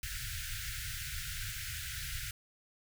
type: band-stop noise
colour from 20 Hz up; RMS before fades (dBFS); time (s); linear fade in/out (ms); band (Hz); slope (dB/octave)
pink; -40; 0.03-2.31; 2; 140 to 1400; 96
effects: none